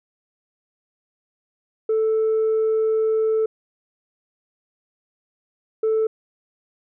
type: tone bursts at uneven times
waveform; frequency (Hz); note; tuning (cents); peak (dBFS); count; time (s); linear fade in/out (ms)
sine; 440; A4; 0; -15; 2; 1.89-3.46 / 5.83-6.07; 5
effects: tanh soft clip ceiling -15 dBFS